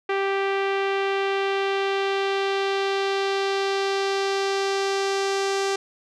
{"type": "tone with low-pass filter sweep", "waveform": "sawtooth", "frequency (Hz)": 392, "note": "G4", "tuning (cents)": 0, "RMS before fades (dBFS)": -24, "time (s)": [0.09, 5.76], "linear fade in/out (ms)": 5, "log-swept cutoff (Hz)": [2400, 6400], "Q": 1.5, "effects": []}